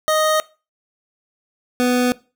25% pulse tone pair in turn, 622.3 / 248.1 Hz, D#5 / B3, 0 / +8 cents, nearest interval octave + major third, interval 1592 cents, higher first, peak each -11 dBFS, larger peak neither, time 0.08-0.4 / 1.8-2.12 s, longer neither, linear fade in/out 0 ms, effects noise-tail reverb RT60 0.3 s tail -20 dB re dry

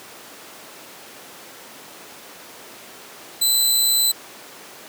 15% pulse tone, 4019 Hz, B7, 30 cents sharp, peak -9 dBFS, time 3.41-4.12 s, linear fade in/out 10 ms, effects pink hiss -40 dBFS RMS until 4.88 s + high-pass 300 Hz 12 dB/octave

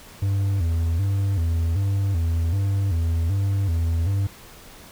triangle tone with vibrato, 90.5 Hz, F#2, 38 cents flat, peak -17 dBFS, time 0.22-4.27 s, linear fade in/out 5 ms, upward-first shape square, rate 1.3 Hz, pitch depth 150 cents each way, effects pink hiss -45 dBFS RMS until 4.91 s

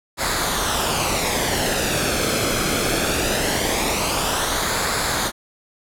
pink noise with flanger, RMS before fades -21 dBFS, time 0.17-5.32 s, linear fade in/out 50 ms, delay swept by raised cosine 0.34 to 1.08 ms, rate 0.21 Hz, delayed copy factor -0.55, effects low-pass 12000 Hz 12 dB/octave

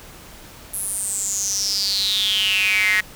square tone with high-pass filter sweep, 99.6 Hz, G2, 28 cents sharp, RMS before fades -21 dBFS, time 0.73-3.01 s, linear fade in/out 10 ms, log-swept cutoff 11000 to 1900 Hz, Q 9.7, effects pink hiss -42 dBFS RMS until 3.15 s

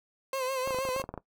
30% pulse tone with vibrato, 523.3 Hz, C5, in tune, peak -27 dBFS, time 0.33-1.02 s, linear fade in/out 2 ms, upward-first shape sine, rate 6.4 Hz, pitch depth 56 cents each way
clicks, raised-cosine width 1 ms, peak -23 dBFS, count 12, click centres 0.675 / 0.707 / 0.746 / 0.787 / 0.852 / 0.889 / 0.963 / 0.999 / 1.04 / 1.091 / 1.14 / 1.177 s
effects noise-tail reverb RT60 0.1 s tail -18 dB re dry

